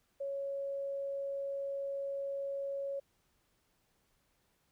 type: tone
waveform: sine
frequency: 554.4 Hz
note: C#5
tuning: in tune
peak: -35 dBFS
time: 0.2-3 s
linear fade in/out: 10 ms
effects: pink hiss -75 dBFS RMS until 4.71 s